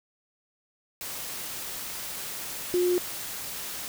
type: tone in noise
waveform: sine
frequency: 357.2 Hz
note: F4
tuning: 39 cents sharp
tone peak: -21 dBFS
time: 2.74-2.98 s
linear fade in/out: 0 ms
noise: white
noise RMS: -36 dBFS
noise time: 1.01-3.88 s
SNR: +12 dB
effects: none